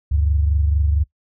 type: tone pair together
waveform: sine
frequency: 72.59 / 96.9 Hz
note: D2 / G2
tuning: -20 / -20 cents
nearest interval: perfect fourth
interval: 500 cents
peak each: -15 / -24 dBFS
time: 0.11-1.04 s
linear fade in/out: 10 ms
effects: noise-tail reverb RT60 0.1 s tail -20 dB re dry